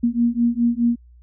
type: beating tone pair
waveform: sine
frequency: 234.2 / 239 Hz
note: A#3 / A#3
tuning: +8 / +43 cents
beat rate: 4.8 Hz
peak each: -19 dBFS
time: 0.03-0.96 s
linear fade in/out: 10 ms
effects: added 60 Hz sine -45 dBFS peak until 1.22 s